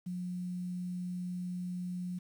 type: tone with quantisation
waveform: sine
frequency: 179.6 Hz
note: F3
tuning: 49 cents sharp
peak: -35 dBFS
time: 0.06-2.19 s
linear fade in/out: 10 ms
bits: 10
effects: none